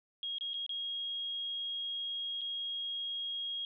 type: tone with dropouts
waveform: sine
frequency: 3274 Hz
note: G#7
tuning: 25 cents flat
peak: -35 dBFS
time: 0.23-3.65 s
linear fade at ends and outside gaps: 1 ms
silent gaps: 0.384-0.409 / 0.534-0.541 / 0.664-0.693 / 2.41-2.415 s
effects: none